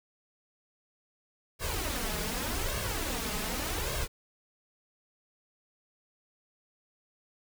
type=noise with flanger; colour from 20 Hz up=pink; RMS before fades=-33 dBFS; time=1.59-4.08 s; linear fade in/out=50 ms; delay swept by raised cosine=1.8 to 4.8 ms; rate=0.85 Hz; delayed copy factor=+0.7; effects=none